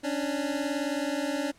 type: beating tone pair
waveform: 25% pulse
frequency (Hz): 277.2 / 296.2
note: C#4 / D4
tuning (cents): 0 / +15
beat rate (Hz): 19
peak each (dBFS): -27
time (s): 0.03-1.52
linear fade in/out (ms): 20
effects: pink hiss -60 dBFS RMS until 1.58 s + low-pass 10000 Hz 12 dB/octave